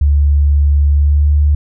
sine tone with pitch glide, 72.1 to 73.49 Hz, D2 to D2, -31 to +2 cents, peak -7 dBFS, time 0.01-1.55 s, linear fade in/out 5 ms, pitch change +33 cents, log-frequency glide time 0.92-1.29 s, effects none

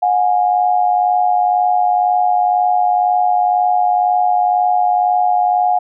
sine tone pair together, 725 / 827 Hz, F#5 / G#5, -35 / -8 cents, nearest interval major second, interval 227 cents, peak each -12 / -17 dBFS, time 0.02-5.79 s, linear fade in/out 10 ms, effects none

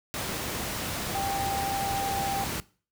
sine tone in noise, 789 Hz, G5, 11 cents sharp, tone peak -28 dBFS, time 1.15-2.44 s, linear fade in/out 0 ms, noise pink, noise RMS -32 dBFS, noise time 0.14-2.6 s, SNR +1 dB, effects noise-tail reverb RT60 0.4 s tail -21 dB re dry + high-pass 60 Hz 12 dB/octave

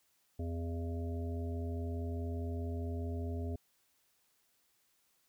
harmonic tone with a mistuned harmonic, 84.8 Hz, E2, 50 cents sharp, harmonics 1 / 3 / 5 / 7 / 8, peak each -36 / -43 / -46 / -52 / -51 dBFS, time 0.39-3.56 s, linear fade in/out 5 ms, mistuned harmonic 5, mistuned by -52 cents, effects white hiss -74 dBFS RMS until 5.28 s

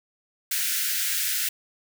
white high-pass noise, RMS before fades -26 dBFS, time 0.51-1.49 s, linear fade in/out 5 ms, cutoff 1400 Hz, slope 96 dB/octave, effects none

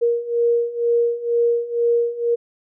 sine beating tone pair, 470 / 472.1 Hz, A#4 / A#4, +14 / +22 cents, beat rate 2.1 Hz, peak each -21 / -18 dBFS, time 0.01-2.36 s, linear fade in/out 20 ms, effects none

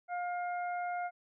harmonic tone, 709 Hz, F5, 26 cents sharp, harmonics 1 / 2 / 3, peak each -34 / -43 / -47 dBFS, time 0.08-1.11 s, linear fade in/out 50 ms, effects none

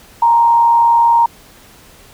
sine tone with frequency modulation, 932.3 Hz, A#5, in tune, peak -7 dBFS, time 0.22-1.26 s, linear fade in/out 5 ms, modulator 99.9 Hz, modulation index 0.29, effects pink hiss -43 dBFS RMS until 2.13 s

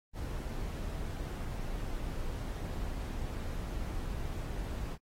brown noise, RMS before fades -37 dBFS, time 0.13-4.98 s, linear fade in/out 50 ms, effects AAC 48 kbps

